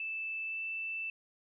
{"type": "tone with pitch glide", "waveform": "sine", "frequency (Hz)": [2637, 2652], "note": ["E7", "E7"], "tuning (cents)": [0, 10], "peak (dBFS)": -35, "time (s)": [0, 1.1], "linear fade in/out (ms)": 2, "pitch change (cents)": 10, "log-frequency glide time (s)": [0.45, 0.61], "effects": []}